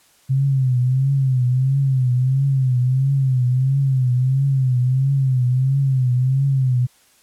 sine tone with vibrato, 131 Hz, C3, 2 cents sharp, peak -14 dBFS, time 0.29-6.87 s, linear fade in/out 20 ms, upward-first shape triangle, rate 1.5 Hz, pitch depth 110 cents each way, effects white hiss -55 dBFS RMS until 7.22 s + low-pass 12000 Hz 12 dB/octave

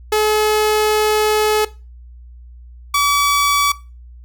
sawtooth tone pair in turn, 427.3 / 1144.1 Hz, G#4 / D6, +49 / -46 cents, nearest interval octave + perfect fourth, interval 1705 cents, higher second, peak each -9 dBFS, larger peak neither, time 0.12-1.65 / 2.94-3.72 s, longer first, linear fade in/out 5 ms, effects noise-tail reverb RT60 0.3 s tail -19 dB re dry + added 60 Hz sine -36 dBFS peak until 4.24 s

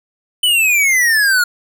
square exponential sweep, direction down, 3038 to 1419 Hz, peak -11 dBFS, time 0.43-1.44 s, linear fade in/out 5 ms, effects none

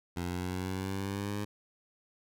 15% pulse exponential sweep, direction up, 87 to 103.8 Hz, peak -27 dBFS, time 0.16-1.45 s, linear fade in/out 10 ms, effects none

